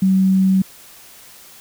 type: tone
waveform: sine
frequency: 190 Hz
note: F#3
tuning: 46 cents sharp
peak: -11 dBFS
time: 0.02-0.62 s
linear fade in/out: 5 ms
effects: white hiss -43 dBFS RMS until 1.6 s